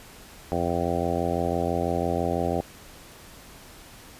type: harmonic tone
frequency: 86 Hz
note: F2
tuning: 26 cents flat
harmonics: 1 / 2 / 3 / 4 / 5 / 6 / 7 / 8 / 9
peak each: -32 / -32 / -32 / -32 / -32 / -32 / -32 / -32 / -32 dBFS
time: 0.52-2.61 s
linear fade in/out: 0 ms
effects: pink hiss -47 dBFS RMS until 4.19 s + resampled to 32000 Hz